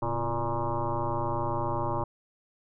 sine tone with frequency modulation, 466.2 Hz, A#4, in tune, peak -26 dBFS, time 0.02-2.04 s, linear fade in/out 5 ms, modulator 120 Hz, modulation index 5.2, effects none

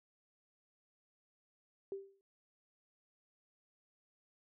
sine tone with exponential decay, 392 Hz, G4, in tune, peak -36 dBFS, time 1.92-2.21 s, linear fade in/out 1 ms, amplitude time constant 61 ms, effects none

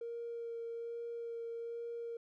triangle tone with vibrato, 465.9 Hz, A#4, 1 cent flat, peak -36 dBFS, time 0.01-2.17 s, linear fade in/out 5 ms, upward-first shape sine, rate 1.2 Hz, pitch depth 11 cents each way, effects tanh soft clip ceiling -37 dBFS

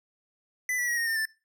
square tone with pitch steps, 2000 / 1950.9 / 1903.1 / 1856.4 / 1810.8 / 1766.4 Hz, B6 / B6 / A#6 / A#6 / A6 / A6, +21 / -22 / +35 / -8 / +49 / +6 cents, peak -27 dBFS, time 0.69-1.254 s, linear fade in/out 2 ms, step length 94 ms, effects noise-tail reverb RT60 0.3 s tail -22 dB re dry

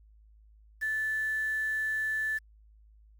sine tone with quantisation, 1748 Hz, A6, 12 cents flat, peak -28 dBFS, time 0.81-2.39 s, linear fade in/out 20 ms, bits 8, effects added 53 Hz sine -55 dBFS peak until 3.19 s

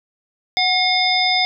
harmonic tone with a mistuned harmonic, 718 Hz, F5, 48 cents sharp, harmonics 1 / 3 / 5 / 7, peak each -20 / -20 / -20 / -20 dBFS, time 0.57-1.45 s, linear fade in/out 0 ms, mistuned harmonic 1, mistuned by +48 cents, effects none

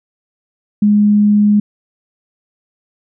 sine tone, 207.7 Hz, G#3, in tune, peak -7 dBFS, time 0.82-1.6 s, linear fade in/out 5 ms, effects none

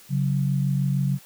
sine tone pair together, 139.04 / 185.6 Hz, C#3 / F#3, +6 / +6 cents, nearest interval perfect fourth, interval 500 cents, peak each -21 / -26 dBFS, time 0.09-1.19 s, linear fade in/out 50 ms, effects white hiss -50 dBFS RMS until 1.25 s

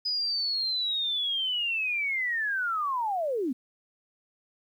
sine linear sweep, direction down, 5000 to 233.1 Hz, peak -26 dBFS, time 0.05-3.53 s, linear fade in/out 10 ms, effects 10-bit

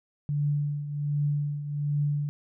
sine tone with tremolo, 145.9 Hz, D3, 11 cents flat, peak -22 dBFS, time 0.29-2.29 s, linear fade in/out 0 ms, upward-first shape triangle, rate 1.3 Hz, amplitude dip 70%, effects none

